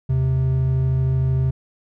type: tone pair together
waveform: triangle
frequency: 77.78 / 130.81 Hz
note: D#2 / C3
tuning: 0 / 0 cents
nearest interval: major sixth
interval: 900 cents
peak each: -22 / -15 dBFS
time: 0.09-1.51 s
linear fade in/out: 10 ms
effects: none